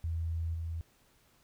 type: tone with level steps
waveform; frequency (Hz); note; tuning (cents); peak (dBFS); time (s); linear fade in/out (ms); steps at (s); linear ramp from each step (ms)
sine; 82.41; E2; 0; -31 / -34; 0.04-0.81; 0; 0.54; 5
effects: pink hiss -67 dBFS RMS until 1.43 s